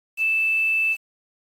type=tone with quantisation; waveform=sine; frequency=2637 Hz; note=E7; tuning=in tune; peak=-18 dBFS; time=0.17-0.97 s; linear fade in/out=50 ms; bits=7; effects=AAC 48 kbps